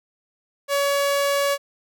sawtooth tone, 564 Hz, C#5, 30 cents sharp, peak -15 dBFS, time 0.68-1.58 s, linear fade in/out 50 ms, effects none

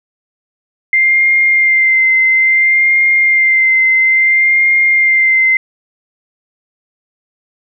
sine tone with vibrato, 2094 Hz, C7, 1 cent sharp, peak -7 dBFS, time 0.93-5.57 s, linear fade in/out 2 ms, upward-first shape sine, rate 0.59 Hz, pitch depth 22 cents each way, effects none

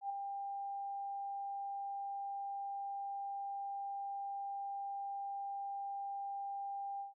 sine tone with ADSR envelope, 796 Hz, G5, 26 cents sharp, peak -34 dBFS, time 0.01-7.14 s, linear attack 88 ms, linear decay 6 ms, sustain -5 dB, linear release 140 ms, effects none

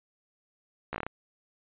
slowing click train, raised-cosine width 0.5 ms, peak -18 dBFS, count 7, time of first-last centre 0.93-1.066 s, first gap 14 ms, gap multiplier 1.19, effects resampled to 8000 Hz

